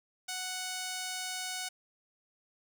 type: tone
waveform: 5% pulse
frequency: 740 Hz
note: F#5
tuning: in tune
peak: -24 dBFS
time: 0.28-1.69 s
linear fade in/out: 10 ms
effects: none